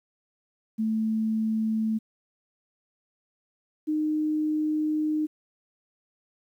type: tone pair in turn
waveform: sine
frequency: 220 / 306.9 Hz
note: A3 / D#4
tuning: 0 / -24 cents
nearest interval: tritone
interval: 576 cents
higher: second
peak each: -23 dBFS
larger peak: neither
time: 0.78-1.99 / 3.87-5.27 s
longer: second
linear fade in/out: 20 ms
effects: 10-bit